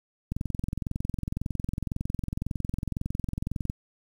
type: click train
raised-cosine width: 5 ms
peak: -17 dBFS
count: 75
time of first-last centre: 0.32-3.699 s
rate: 21.9 Hz
effects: 8-bit

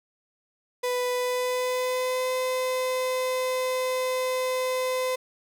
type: tone with pitch glide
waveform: 35% pulse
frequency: 496.2 to 511.6 Hz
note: B4 to C5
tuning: +8 to -39 cents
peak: -23 dBFS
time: 0.83-5.16 s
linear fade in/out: 10 ms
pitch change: +53 cents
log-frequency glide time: 1.12-2.32 s
effects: none

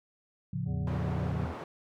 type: chord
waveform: sine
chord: A augmented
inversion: none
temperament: equal with one note detuned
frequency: 110 / 138.59 / 175.32 Hz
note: A2 / C#3 / E#3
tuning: 0 / 0 / +7 cents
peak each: -36 / -34 / -35 dBFS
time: 0.53-1.46 s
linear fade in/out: 5 ms
type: harmonic tone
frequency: 82.2 Hz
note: E2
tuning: 4 cents flat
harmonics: 1 / 3 / 5 / 7 / 9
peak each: -35 / -45 / -49 / -52 / -54 dBFS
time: 0.65-1.55 s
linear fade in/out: 50 ms
type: band-pass noise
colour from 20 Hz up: white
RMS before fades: -41 dBFS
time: 0.87-1.64 s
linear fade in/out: 2 ms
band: 140 to 790 Hz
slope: 12 dB/octave
effects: none

